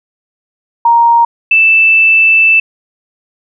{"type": "tone pair in turn", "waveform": "sine", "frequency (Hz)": [935, 2645], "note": ["A#5", "E7"], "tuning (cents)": [5, 5], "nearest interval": "octave + tritone", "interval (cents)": 1800, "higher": "second", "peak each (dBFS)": -4, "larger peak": "neither", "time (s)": [[0.85, 1.25], [1.51, 2.6]], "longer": "second", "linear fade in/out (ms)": 5, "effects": []}